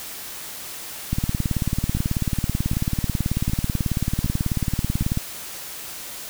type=two click trains; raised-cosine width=5 ms; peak=-14 / -9 dBFS; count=5 / 75; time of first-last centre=1.97-5.023 / 1.13-5.174 s; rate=1.31 / 18.3 Hz; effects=white hiss -35 dBFS RMS until 6.29 s